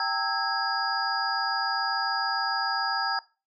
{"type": "tone cluster", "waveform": "sine", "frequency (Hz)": [784, 911, 1309, 1643, 4870], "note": ["G5", "A#5", "E6", "G#6", "D#8"], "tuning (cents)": [0, -40, -13, -19, -38], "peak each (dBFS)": -31, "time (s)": [0, 3.19], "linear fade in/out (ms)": 2, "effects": ["noise-tail reverb RT60 0.3 s tail -19 dB re dry"]}